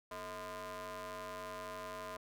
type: ring-modulated tone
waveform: sawtooth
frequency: 194.8 Hz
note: G3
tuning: 11 cents flat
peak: -36 dBFS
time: 0.11-2.17 s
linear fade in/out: 5 ms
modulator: 831 Hz
effects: none